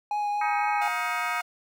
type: tone with vibrato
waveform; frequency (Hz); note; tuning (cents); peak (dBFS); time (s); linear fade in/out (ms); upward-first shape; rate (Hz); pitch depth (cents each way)
triangle; 829; G#5; -3; -23; 0.11-0.88; 2; triangle; 3.9; 15
type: harmonic tone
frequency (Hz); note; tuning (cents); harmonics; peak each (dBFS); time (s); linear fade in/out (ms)
315.5; D#4; +24; 3 / 4 / 5 / 6 / 7 / 8; -33 / -31 / -35 / -39 / -33 / -38; 0.41-1.41; 5
type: tone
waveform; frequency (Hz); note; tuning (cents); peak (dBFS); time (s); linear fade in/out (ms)
sawtooth; 713; F5; +36; -29; 0.81-1.42; 10
effects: none